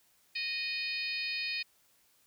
harmonic tone with a mistuned harmonic, 620 Hz, D#5, 6 cents flat, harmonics 3 / 4 / 5 / 6 / 7 / 8, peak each -44 / -35 / -47 / -44 / -39 / -42 dBFS, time 0.35-1.63 s, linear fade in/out 10 ms, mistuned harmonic 5, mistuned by -30 cents, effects white hiss -68 dBFS RMS until 2.26 s

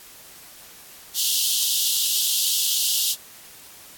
pink high-pass noise, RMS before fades -22 dBFS, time 1.14-3.16 s, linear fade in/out 50 ms, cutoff 2900 Hz, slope 96 dB/octave, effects white hiss -45 dBFS RMS until 3.97 s + AAC 64 kbps

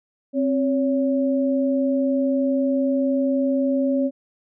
sine tone pair together, 265.2 / 562 Hz, C4 / C#5, +23 / +24 cents, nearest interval octave + minor second, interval 1301 cents, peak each -19 / -23 dBFS, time 0.33-4.11 s, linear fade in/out 50 ms, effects none

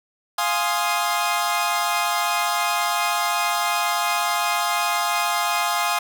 sawtooth chord, F minor seventh, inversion none, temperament equal with one note detuned, 698.5 / 830.6 / 1050.1 / 1244.5 Hz, F5 / Ab5 / C6 / Eb6, 0 / 0 / +6 / 0 cents, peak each -22 dBFS, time 0.38-5.99 s, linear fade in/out 5 ms, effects none

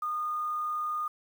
sine tone with quantisation, 1224 Hz, D#6, 29 cents flat, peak -29 dBFS, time 0.02-1.08 s, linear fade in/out 5 ms, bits 9, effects none

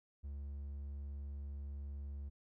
triangle tone, 70.6 Hz, C#2, 32 cents sharp, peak -40 dBFS, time 0.23-2.3 s, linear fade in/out 20 ms, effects none

